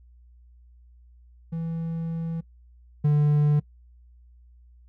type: tone pair in turn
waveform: triangle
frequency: 164.81 / 147.97 Hz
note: E3 / D3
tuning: 0 / +13 cents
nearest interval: major second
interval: 187 cents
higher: first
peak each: -25 / -15 dBFS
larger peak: second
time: 1.52-2.41 / 3.04-3.6 s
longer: first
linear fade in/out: 10 ms
effects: noise-tail reverb RT60 0.1 s tail -23 dB re dry + added 60 Hz sine -50 dBFS peak until 4.88 s